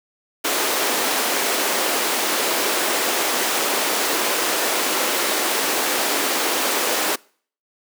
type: high-pass noise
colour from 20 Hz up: pink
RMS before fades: -21 dBFS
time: 0.44-7.16 s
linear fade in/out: 10 ms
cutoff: 310 Hz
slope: 24 dB/octave
effects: noise-tail reverb RT60 0.5 s tail -25 dB re dry